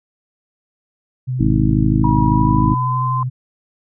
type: tone with vibrato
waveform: sine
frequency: 127.6 Hz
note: C3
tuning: 43 cents flat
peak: -18 dBFS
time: 1.27-3.3 s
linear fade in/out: 20 ms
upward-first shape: square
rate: 12 Hz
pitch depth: 13 cents each way
type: harmonic tone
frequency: 52.7 Hz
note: G#1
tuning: 26 cents sharp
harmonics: 1 / 2 / 3 / 4 / 5 / 6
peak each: -20 / -20 / -20 / -20 / -20 / -20 dBFS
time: 1.39-2.75 s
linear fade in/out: 20 ms
type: tone with pitch glide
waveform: sine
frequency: 965 to 1034.3 Hz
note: B5 to C6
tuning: -40 to -20 cents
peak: -18 dBFS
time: 2.04-3.23 s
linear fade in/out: 2 ms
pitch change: +120 cents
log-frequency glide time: 2.27-3.07 s
effects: none

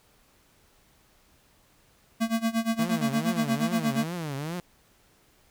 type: tone with tremolo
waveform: square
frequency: 226.6 Hz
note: A#3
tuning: 49 cents flat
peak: -22 dBFS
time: 2.2-4.05 s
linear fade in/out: 20 ms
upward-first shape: sine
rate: 8.5 Hz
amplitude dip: 90%
type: tone with vibrato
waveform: sawtooth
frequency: 155.56 Hz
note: D#3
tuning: in tune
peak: -27 dBFS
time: 2.79-4.6 s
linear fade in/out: 2 ms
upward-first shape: triangle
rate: 2.4 Hz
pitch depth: 270 cents each way
effects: pink hiss -62 dBFS RMS until 5.5 s

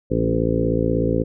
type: harmonic tone with a mistuned harmonic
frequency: 56.4 Hz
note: A1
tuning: 44 cents sharp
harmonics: 1 / 2 / 3 / 4 / 5 / 6 / 7 / 8 / 9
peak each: -27 / -25 / -25 / -29 / -24 / -29 / -26 / -26 / -25 dBFS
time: 0.1-1.24 s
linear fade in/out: 20 ms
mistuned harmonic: 4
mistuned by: +21 cents
effects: none

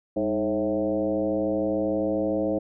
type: tone with frequency modulation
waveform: sine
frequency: 425.3 Hz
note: G#4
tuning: 41 cents sharp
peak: -22 dBFS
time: 0.16-2.59 s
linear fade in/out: 10 ms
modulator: 113 Hz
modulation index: 1.9
effects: none

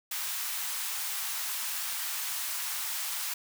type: high-pass noise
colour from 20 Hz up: white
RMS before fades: -34 dBFS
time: 0.11-3.34 s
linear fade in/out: 5 ms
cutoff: 840 Hz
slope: 24 dB/octave
effects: none

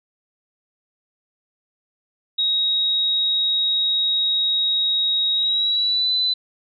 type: tone with pitch glide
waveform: sine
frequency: 3789 to 4005 Hz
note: A#7 to B7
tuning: +27 to +23 cents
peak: -17 dBFS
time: 2.38-6.34 s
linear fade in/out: 10 ms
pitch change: +96 cents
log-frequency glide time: 5.34-6.11 s
effects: none

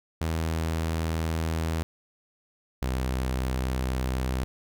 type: tone pair in turn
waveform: sawtooth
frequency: 81 / 64.17 Hz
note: E2 / C2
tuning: -30 / -33 cents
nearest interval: major third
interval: 403 cents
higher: first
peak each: -22 dBFS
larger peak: neither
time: 0.21-1.83 / 2.82-4.44 s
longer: neither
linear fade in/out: 0 ms
effects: none

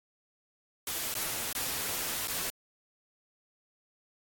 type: noise with dropouts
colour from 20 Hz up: white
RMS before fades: -34 dBFS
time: 0.87-2.5 s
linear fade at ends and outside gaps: 1 ms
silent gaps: 1.141-1.151 / 1.528-1.55 / 2.274-2.281 s
effects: AAC 64 kbps

